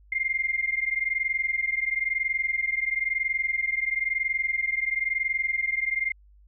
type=tone pair together; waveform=sine; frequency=2100 / 2121 Hz; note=C7 / C7; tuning=+6 / +23 cents; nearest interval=unison; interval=17 cents; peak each=-27 dBFS; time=0.12-6.12 s; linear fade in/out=5 ms; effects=added 50 Hz sine -52 dBFS peak until 6.47 s